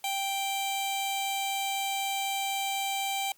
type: tone with notch filter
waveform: 15% pulse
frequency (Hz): 784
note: G5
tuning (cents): 0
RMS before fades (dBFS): -31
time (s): 0.04-3.32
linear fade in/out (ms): 2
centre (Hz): 1600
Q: 1.3
effects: white hiss -62 dBFS RMS until 3.37 s + Opus 48 kbps